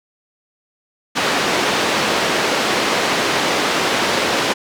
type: band-pass noise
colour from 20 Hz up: pink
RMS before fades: -18 dBFS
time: 1.15-4.54 s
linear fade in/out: 20 ms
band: 300 to 4800 Hz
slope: 12 dB/octave
effects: none